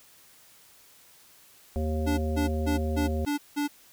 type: harmonic tone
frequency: 77.7 Hz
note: D#2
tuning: 2 cents flat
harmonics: 1 / 3 / 5 / 7 / 9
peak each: -27 / -33 / -36 / -36 / -41 dBFS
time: 1.76-3.25 s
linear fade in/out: 0 ms
type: tone bursts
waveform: square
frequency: 291 Hz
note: D4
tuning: 16 cents flat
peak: -26 dBFS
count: 6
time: 2.06-3.68 s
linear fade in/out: 20 ms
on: 120 ms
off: 180 ms
effects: white hiss -56 dBFS RMS until 3.92 s